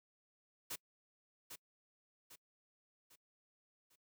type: noise with echo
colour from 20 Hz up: white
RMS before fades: -43 dBFS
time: 0.7-0.76 s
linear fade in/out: 10 ms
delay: 800 ms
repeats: 4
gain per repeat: -7 dB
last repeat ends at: 3.96 s
effects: noise-tail reverb RT60 0.1 s tail -26 dB re dry